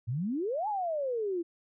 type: exponential two-way sweep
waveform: sine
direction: up then down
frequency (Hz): 107.4 to 874 to 329.5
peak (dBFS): -29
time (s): 0.07-1.43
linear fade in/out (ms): 20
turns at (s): 0.68
effects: none